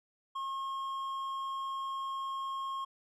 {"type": "tone with hard clipping", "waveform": "sine", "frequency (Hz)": 1079, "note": "C#6", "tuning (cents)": -47, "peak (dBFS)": -36, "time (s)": [0.35, 2.85], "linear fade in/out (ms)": 10, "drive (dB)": 5, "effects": []}